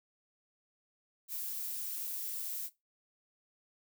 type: noise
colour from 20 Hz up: violet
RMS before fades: -39 dBFS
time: 1.28-2.7 s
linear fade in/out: 50 ms
effects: noise-tail reverb RT60 0.2 s tail -18 dB re dry